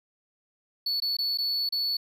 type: tone with dropouts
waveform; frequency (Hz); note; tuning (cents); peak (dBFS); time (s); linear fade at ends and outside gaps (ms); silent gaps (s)
triangle; 4435; C#8; 0; -24; 0.86-1.97; 5; 1.002-1.02 / 1.169-1.186 / 1.375-1.384 / 1.691-1.723
effects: none